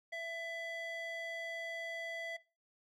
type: tone with band-pass filter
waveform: square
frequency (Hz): 666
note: E5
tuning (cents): +18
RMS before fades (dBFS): -42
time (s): 0.12-2.37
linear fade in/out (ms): 10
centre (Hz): 1800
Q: 1.7
effects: noise-tail reverb RT60 0.3 s tail -19 dB re dry